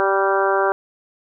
harmonic tone with a mistuned harmonic, 194.8 Hz, G3, 11 cents flat, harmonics 2 / 3 / 4 / 5 / 6 / 7 / 8, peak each -20 / -22 / -23 / -24 / -25 / -25 / -26 dBFS, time 0-0.72 s, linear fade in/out 0 ms, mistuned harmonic 7, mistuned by +22 cents, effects none

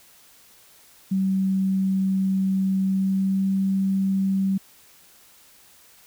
sine tone with pitch glide, 191.3 to 192.85 Hz, G3 to G3, -42 to -28 cents, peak -19 dBFS, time 1.11-4.58 s, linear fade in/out 10 ms, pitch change +14 cents, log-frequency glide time 2.79-3.45 s, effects white hiss -53 dBFS RMS until 6.06 s

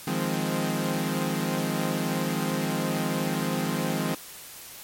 sawtooth chord, F minor seventh, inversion third, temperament equal with one note detuned, 155.56 / 174.61 / 207.7 / 260.4 Hz, Eb3 / F3 / Ab3 / C4, 0 / 0 / 0 / -8 cents, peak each -27 dBFS, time 0.07-4.15 s, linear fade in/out 5 ms, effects white hiss -43 dBFS RMS until 4.83 s + MP3 64 kbps

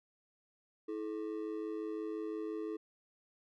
triangle ring-modulated tone, 376.9 Hz, F#4, 32 cents sharp, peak -32 dBFS, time 0.88-2.77 s, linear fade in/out 10 ms, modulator 52.9 Hz, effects none

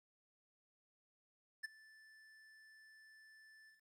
square tone with ADSR envelope, 1757 Hz, A6, 3 cents flat, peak -39 dBFS, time 1.63-3.82 s, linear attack 17 ms, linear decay 16 ms, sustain -23 dB, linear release 140 ms, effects low-pass 8000 Hz 12 dB/octave + 13-bit

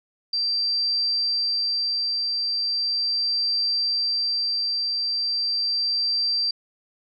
sine tone with tremolo, 4699 Hz, D8, in tune, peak -20 dBFS, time 0.33-6.51 s, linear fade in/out 5 ms, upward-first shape triangle, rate 0.38 Hz, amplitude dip 25%, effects none

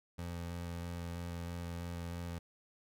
25% pulse tone with vibrato, 86 Hz, F2, 26 cents flat, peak -36 dBFS, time 0.18-2.39 s, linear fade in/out 10 ms, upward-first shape square, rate 3.1 Hz, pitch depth 10 cents each way, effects none

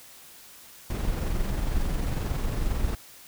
brown noise with amplitude modulation, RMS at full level -25 dBFS, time 0.9-2.95 s, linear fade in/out 2 ms, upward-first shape sine, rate 22.2 Hz, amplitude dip 40%, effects white hiss -49 dBFS RMS until 3.27 s

